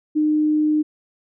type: tone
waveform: sine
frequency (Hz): 304.7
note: D#4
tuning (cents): -36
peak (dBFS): -15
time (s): 0.15-0.83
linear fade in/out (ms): 20
effects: none